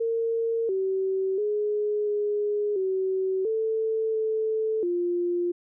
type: tone with pitch steps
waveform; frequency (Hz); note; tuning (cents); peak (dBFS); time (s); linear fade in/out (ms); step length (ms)
sine; 457.3 / 382.2 / 418.7 / 415.1 / 378.9 / 442.6 / 438.5 / 350.6; A#4 / G4 / G#4 / G#4 / F#4 / A4 / A4 / F4; -33 / -44 / +14 / -1 / +41 / +10 / -6 / +7; -23; 0-5.52; 10; 690
effects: none